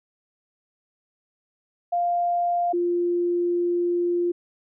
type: tone pair in turn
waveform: sine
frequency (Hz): 698.5 / 349.2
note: F5 / F4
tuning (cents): 0 / 0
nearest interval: octave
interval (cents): 1200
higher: first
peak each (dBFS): -20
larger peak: neither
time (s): 1.92-2.73 / 2.73-4.32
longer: second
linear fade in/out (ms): 10
effects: none